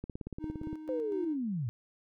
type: click train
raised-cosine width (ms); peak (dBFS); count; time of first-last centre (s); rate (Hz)
3; -26; 13; 0.04-0.73; 17.4
type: tone with tremolo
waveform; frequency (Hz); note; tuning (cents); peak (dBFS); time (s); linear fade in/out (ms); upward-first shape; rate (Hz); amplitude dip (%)
triangle; 311.1; D#4; 0; -34; 0.39-1.37; 50; square; 4.1; 50
type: linear sweep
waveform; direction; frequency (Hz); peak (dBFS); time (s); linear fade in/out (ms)
sine; down; 525 to 105.5; -31; 0.89-1.69; 0
effects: none